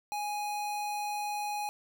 square tone, 830.6 Hz, G#5, in tune, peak -33 dBFS, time 0.12-1.69 s, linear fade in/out 0 ms, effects none

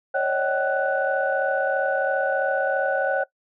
sine tone cluster, 549 / 592 / 624 / 764 / 1485 Hz, C#5 / D5 / D#5 / G5 / F#6, -17 / +14 / +5 / -45 / +6 cents, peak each -23 / -32 / -29 / -26 / -25 dBFS, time 0.14-3.24 s, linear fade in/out 10 ms, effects noise-tail reverb RT60 0.1 s tail -20 dB re dry + tanh soft clip ceiling -9 dBFS

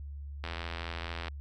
click train, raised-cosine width 0.3 ms, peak -21 dBFS, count 72, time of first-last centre 0.44-1.282 s, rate 84.3 Hz, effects added 71 Hz sine -39 dBFS peak until 1.4 s

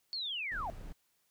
sine linear sweep, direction down, 4485 to 622.3 Hz, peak -35 dBFS, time 0.13-0.7 s, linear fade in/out 0 ms
brown noise, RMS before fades -45 dBFS, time 0.51-0.93 s, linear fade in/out 10 ms
effects white hiss -75 dBFS RMS until 1.3 s

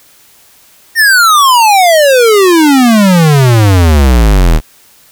square exponential sweep, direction down, 1864.7 to 37.08 Hz, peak -4 dBFS, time 0.95-4.61 s, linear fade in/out 50 ms, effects white hiss -43 dBFS RMS until 5.11 s

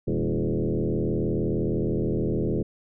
sine tone with frequency modulation, 102.6 Hz, G#2, 21 cents flat, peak -22 dBFS, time 0.07-2.63 s, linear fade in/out 10 ms, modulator 79.4 Hz, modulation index 4.7, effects none

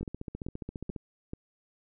two click trains, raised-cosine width 3 ms, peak -24 / -23 dBFS, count 15 / 4, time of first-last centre 0.01-0.962 / 0.03-1.334 s, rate 14.7 / 2.3 Hz, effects none

